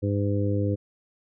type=harmonic tone; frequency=101.2 Hz; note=G#2; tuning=44 cents flat; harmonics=1 / 2 / 3 / 4 / 5; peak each=-24 / -32 / -29 / -34 / -31 dBFS; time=0.02-0.76 s; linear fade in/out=20 ms; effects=none